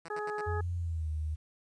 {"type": "tone bursts", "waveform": "5% pulse", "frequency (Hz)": 166.1, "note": "E3", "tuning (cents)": 13, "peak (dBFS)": -32, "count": 4, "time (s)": [0.05, 0.413], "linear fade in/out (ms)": 5, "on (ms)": 36, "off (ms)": 73}
{"type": "harmonic tone", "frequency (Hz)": 420.2, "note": "G#4", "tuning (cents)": 20, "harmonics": [1, 2, 3, 4], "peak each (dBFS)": [-36, -39, -41, -42], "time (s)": [0.1, 0.61], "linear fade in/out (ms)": 5}
{"type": "tone with pitch glide", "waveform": "sine", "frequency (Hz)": [87.31, 77.34], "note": ["F2", "D#2"], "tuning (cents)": [0, -10], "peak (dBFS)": -31, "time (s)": [0.46, 1.36], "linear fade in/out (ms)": 20, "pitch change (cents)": -210, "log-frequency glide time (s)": [0.76, 1.1]}
{"effects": ["resampled to 22050 Hz", "11-bit"]}